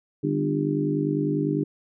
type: harmonic tone with a mistuned harmonic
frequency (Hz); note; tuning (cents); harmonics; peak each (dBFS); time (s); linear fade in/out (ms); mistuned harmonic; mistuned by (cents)
50; G1; +35; 3 / 4 / 5 / 6 / 7 / 8; -27 / -32 / -35 / -25 / -34 / -29; 0.23-1.64; 10; 5; +16
effects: none